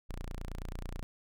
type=tone; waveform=sawtooth; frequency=29.33 Hz; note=A#0; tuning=12 cents sharp; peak=-34 dBFS; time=0.09-1.03 s; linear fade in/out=0 ms; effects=none